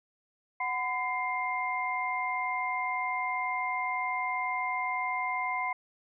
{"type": "tone cluster", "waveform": "sine", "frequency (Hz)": [740, 1008, 2107], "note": ["F#5", "B5", "C7"], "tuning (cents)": [0, 35, 12], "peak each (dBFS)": [-35, -32, -33], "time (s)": [0.6, 5.73], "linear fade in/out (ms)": 5, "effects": []}